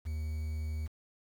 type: tone with quantisation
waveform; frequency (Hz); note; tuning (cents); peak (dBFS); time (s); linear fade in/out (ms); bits
triangle; 77.78; D#2; 0; -31; 0.05-0.88; 20; 9
effects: none